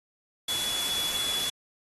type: tone in noise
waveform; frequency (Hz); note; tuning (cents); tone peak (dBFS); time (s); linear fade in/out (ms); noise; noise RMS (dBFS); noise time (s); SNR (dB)
sine; 3409; G#7; +45; -29; 0.48-1.5; 5; white; -32; 0.48-1.5; 0
effects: AAC 32 kbps